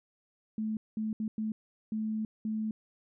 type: tone bursts at uneven times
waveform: sine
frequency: 217.5 Hz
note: A3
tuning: 20 cents flat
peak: -30 dBFS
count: 6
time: 0.58-0.77 / 0.97-1.13 / 1.2-1.28 / 1.38-1.52 / 1.92-2.25 / 2.45-2.71 s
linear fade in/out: 2 ms
effects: none